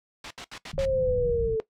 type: noise bursts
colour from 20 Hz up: white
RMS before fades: -34 dBFS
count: 5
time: 0.24-0.854 s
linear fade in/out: 2 ms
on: 66 ms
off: 71 ms
type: low-pass noise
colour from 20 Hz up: pink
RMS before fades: -33 dBFS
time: 0.73-1.56 s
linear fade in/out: 2 ms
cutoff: 180 Hz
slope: 48 dB/octave
type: linear sweep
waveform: sine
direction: down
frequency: 547 to 438 Hz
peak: -22 dBFS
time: 0.78-1.6 s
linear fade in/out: 0 ms
effects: noise-tail reverb RT60 0.1 s tail -17 dB re dry + low-pass 4000 Hz 12 dB/octave